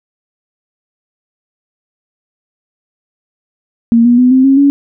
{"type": "tone with pitch steps", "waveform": "sine", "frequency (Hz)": [231.9, 241.1, 250.6, 260.4, 270.7, 281.4], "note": ["A#3", "B3", "B3", "C4", "C#4", "C#4"], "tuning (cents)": [-9, -41, 25, -8, -41, 26], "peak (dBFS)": -4, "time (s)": [3.92, 4.7], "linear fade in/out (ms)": 0, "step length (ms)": 130, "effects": []}